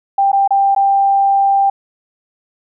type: tone with dropouts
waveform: sine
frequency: 790 Hz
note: G5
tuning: 13 cents sharp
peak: -9 dBFS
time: 0.18-1.7 s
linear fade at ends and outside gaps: 5 ms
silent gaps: 0.318-0.329 / 0.477-0.506 / 0.749-0.762 s
effects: none